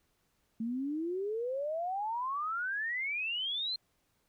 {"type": "exponential sweep", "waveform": "sine", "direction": "up", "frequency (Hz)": [220, 4210], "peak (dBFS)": -32, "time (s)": [0.6, 3.76], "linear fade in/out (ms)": 5, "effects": ["pink hiss -75 dBFS RMS until 4.28 s"]}